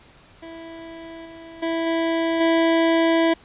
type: tone with level steps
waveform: 25% pulse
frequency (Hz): 329.6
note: E4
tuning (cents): 0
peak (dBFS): -32 / -35 / -18 / -16 / -12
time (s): 0.42-3.34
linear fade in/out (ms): 10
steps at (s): 1.25 / 1.62 / 1.86 / 2.4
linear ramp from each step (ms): 10
effects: pink hiss -51 dBFS RMS until 3.44 s + resampled to 8000 Hz